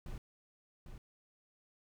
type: noise with echo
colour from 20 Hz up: brown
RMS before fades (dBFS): -43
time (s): 0.06-0.18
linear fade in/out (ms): 2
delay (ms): 800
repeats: 1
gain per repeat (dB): -6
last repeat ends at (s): 0.98
effects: none